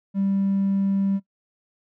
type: tone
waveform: triangle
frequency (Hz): 196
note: G3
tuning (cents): 0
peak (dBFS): -16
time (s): 0.14-1.2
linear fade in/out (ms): 50
effects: noise-tail reverb RT60 0.1 s tail -19 dB re dry + tanh soft clip ceiling -15 dBFS